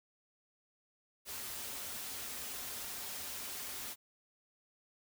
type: noise with comb filter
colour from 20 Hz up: white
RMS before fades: -43 dBFS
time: 1.25-3.96 s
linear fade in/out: 50 ms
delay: 6.1 ms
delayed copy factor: -0.5
effects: none